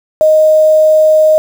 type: tone with quantisation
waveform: sine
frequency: 622.3 Hz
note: D#5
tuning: in tune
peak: -4 dBFS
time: 0.21-1.38 s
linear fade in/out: 0 ms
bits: 5
effects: none